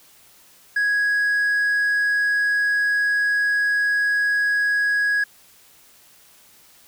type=tone with hard clipping; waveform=sine; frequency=1661.2 Hz; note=G#6; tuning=in tune; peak=-18 dBFS; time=0.76-5.24 s; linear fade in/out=5 ms; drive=2 dB; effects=white hiss -52 dBFS RMS until 6.87 s